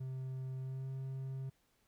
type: tone with pitch glide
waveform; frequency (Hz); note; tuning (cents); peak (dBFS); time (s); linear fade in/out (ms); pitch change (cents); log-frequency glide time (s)
triangle; 130.81 to 133.17; C3 to C3; 0 to +31; -37; 0-1.5; 10; +31; 0.59-0.89
effects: pink hiss -75 dBFS RMS until 1.87 s